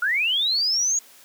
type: linear sweep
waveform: sine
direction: up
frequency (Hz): 1381 to 6740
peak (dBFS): -19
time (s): 0.02-0.99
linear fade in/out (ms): 5
effects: white hiss -50 dBFS RMS until 1.24 s + high-pass 200 Hz 12 dB/octave